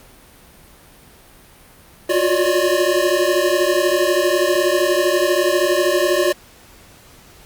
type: tone cluster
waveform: square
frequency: 352 / 364.4 / 567 / 603 Hz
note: F4 / F#4 / C#5 / D5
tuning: +14 / -26 / +39 / +46 cents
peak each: -21 dBFS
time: 2.09-6.33 s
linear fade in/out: 10 ms
effects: pink hiss -46 dBFS RMS until 7.45 s + Opus 48 kbps